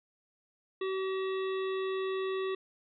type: harmonic tone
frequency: 381 Hz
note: G4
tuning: 49 cents flat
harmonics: 1 / 3 / 5 / 7 / 9 / 10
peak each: -31 / -41 / -45 / -48 / -50 / -51 dBFS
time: 0.81-2.55 s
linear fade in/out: 5 ms
effects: none